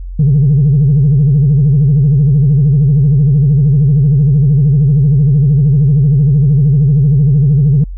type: tone with vibrato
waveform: sine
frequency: 142.2 Hz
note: C#3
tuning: 45 cents sharp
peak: -4 dBFS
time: 0.19-7.84 s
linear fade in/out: 5 ms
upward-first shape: sine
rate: 13 Hz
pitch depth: 170 cents each way
effects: tanh soft clip ceiling -3 dBFS + added 44 Hz sine -21 dBFS peak until 7.97 s